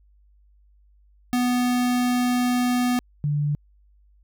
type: tone pair in turn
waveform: square / sine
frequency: 246.9 / 146.81 Hz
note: B3 / D3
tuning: 0 / 0 cents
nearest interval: major sixth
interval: 900 cents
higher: first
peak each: -20 / -20 dBFS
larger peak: neither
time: 1.33-2.99 / 3.24-3.55 s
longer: first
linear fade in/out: 0 ms
effects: added 50 Hz sine -54 dBFS peak until 4.23 s